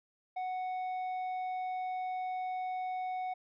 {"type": "tone with tanh clipping", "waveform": "sine", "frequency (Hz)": 740, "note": "F#5", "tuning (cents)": 0, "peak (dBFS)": -35, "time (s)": [0.36, 3.34], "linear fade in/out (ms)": 10, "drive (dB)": 6, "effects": []}